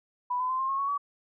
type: tone with pitch steps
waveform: sine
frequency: 987.8 / 1011.5 / 1035.7 / 1060.5 / 1085.9 / 1112 / 1138.6 Hz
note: B5 / B5 / C6 / C6 / C#6 / C#6 / C#6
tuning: 0 / +41 / -18 / +23 / -36 / +5 / +46 cents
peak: -26 dBFS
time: 0.3-0.979 s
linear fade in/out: 10 ms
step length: 97 ms
effects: none